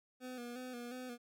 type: tone with vibrato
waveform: 25% pulse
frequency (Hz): 246.9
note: B3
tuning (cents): 0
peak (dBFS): -40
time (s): 0.2-1.18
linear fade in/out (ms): 50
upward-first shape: square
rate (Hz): 2.8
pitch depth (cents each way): 46
effects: none